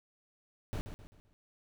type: noise with echo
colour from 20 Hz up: brown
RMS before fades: -36 dBFS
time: 0.73-0.81 s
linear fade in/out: 0 ms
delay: 130 ms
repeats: 4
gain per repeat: -8 dB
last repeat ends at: 1.33 s
effects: none